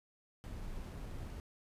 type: noise with sample-and-hold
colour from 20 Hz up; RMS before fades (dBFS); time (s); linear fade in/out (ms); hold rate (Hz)
brown; -44; 0.44-1.4; 0; 11025
effects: resampled to 32000 Hz